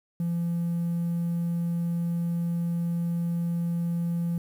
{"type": "tone", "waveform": "triangle", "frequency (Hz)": 170.5, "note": "F3", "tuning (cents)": -41, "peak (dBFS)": -22, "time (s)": [0.2, 4.38], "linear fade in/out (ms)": 2, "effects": ["tanh soft clip ceiling -20 dBFS", "9-bit"]}